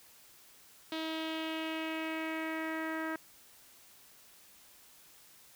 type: tone with low-pass filter sweep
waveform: sawtooth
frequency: 319.5 Hz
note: D#4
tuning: 46 cents sharp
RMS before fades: -37 dBFS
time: 0.92-3.16 s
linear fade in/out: 2 ms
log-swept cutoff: 3700 to 1700 Hz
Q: 3.2
effects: white hiss -59 dBFS RMS until 5.55 s